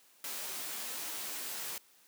white noise with comb filter, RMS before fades -40 dBFS, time 0.24-1.78 s, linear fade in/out 2 ms, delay 13 ms, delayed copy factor +0.6, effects white hiss -64 dBFS RMS until 2.07 s + high-pass 200 Hz 12 dB/octave

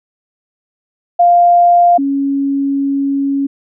sine tone pair in turn, 698.5 / 277.2 Hz, F5 / C#4, 0 / 0 cents, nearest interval octave + major third, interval 1600 cents, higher first, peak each -5 / -12 dBFS, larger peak first, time 1.19-1.98 / 1.98-3.47 s, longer second, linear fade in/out 10 ms, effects none

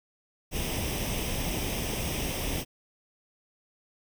pink noise with comb filter, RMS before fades -31 dBFS, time 0.51-2.65 s, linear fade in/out 50 ms, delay 0.35 ms, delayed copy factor +0.65, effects none

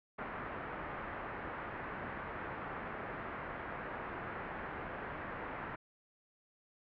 white low-pass noise, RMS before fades -43 dBFS, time 0.18-5.76 s, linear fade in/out 10 ms, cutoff 1800 Hz, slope 24 dB/octave, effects low-pass 3000 Hz 12 dB/octave

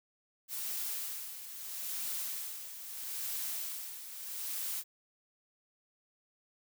blue noise with tremolo, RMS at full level -37 dBFS, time 0.48-4.84 s, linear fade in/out 50 ms, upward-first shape sine, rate 0.77 Hz, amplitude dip 65%, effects none

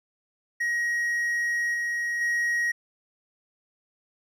triangle tone with level steps, 1892 Hz, A#6, 25 cents sharp, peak -22 / -24 / -21 dBFS, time 0.6-2.72 s, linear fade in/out 10 ms, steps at 1.74 / 2.21 s, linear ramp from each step 2 ms, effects none

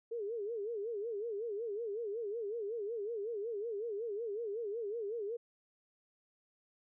sine tone with vibrato, 434.7 Hz, A4, 21 cents flat, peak -36 dBFS, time 0.11-5.37 s, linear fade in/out 10 ms, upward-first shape sine, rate 5.4 Hz, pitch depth 160 cents each way, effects none

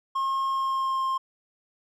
triangle tone with pitch glide, 1075 to 1060.2 Hz, C6 to C6, +47 to +23 cents, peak -22 dBFS, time 0.15-1.18 s, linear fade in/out 10 ms, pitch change -24 cents, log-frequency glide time 0.49-1.05 s, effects none

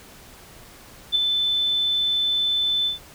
sine tone with ADSR envelope, 3520 Hz, A7, in tune, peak -14 dBFS, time 1.12-2.99 s, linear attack 33 ms, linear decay 10 ms, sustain -5 dB, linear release 130 ms, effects pink hiss -46 dBFS RMS until 3.14 s

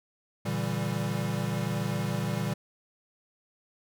square chord, E half-diminished seventh, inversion second, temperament equal with one note detuned, 116.54 / 143.56 / 164.81 / 196 Hz, Bb2 / D3 / E3 / G3, 0 / -39 / 0 / 0 cents, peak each -34 / -35 / -35 / -34 dBFS, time 0.45-2.54 s, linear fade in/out 10 ms, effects none

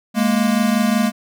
square tone pair together, 207.7 / 233.1 Hz, G#3 / A#3, 0 / 0 cents, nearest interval major second, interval 200 cents, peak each -18 dBFS, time 0.14-1.12 s, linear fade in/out 50 ms, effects none

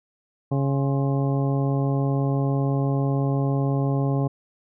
harmonic tone with a mistuned harmonic, 138 Hz, C#3, 7 cents flat, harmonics 1 / 2 / 3 / 4 / 5 / 6 / 8, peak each -21 / -27 / -31 / -33 / -35 / -37 / -39 dBFS, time 0.51-4.28 s, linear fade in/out 10 ms, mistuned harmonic 8, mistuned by -73 cents, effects none

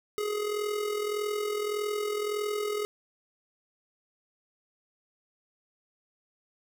square tone with amplitude modulation, 418.6 Hz, G#4, 14 cents sharp, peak -27 dBFS, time 0.18-2.85 s, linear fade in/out 0 ms, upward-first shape sine, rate 41.7 Hz, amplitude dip 55%, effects none

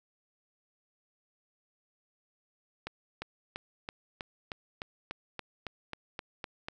accelerating click train, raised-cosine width 0.3 ms, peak -21 dBFS, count 14, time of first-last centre 2.87-6.685 s, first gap 350 ms, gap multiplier 0.97, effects none

